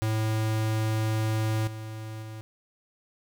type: tone with level steps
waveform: square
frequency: 109.6 Hz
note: A2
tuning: 6 cents flat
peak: -25 / -36 / -38 dBFS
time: 0.02-2.41 s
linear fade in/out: 0 ms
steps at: 1.67 / 2.22 s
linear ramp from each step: 5 ms
effects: none